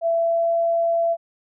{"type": "tone with pitch glide", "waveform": "sine", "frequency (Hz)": [668, 672.6], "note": ["E5", "E5"], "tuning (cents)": [23, 35], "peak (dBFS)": -17, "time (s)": [0.01, 1.17], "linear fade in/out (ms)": 50, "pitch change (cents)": 12, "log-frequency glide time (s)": [0.13, 0.52], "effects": []}